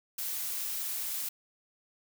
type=noise; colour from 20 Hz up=blue; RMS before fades=-35 dBFS; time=0.18-1.29 s; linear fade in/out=5 ms; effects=none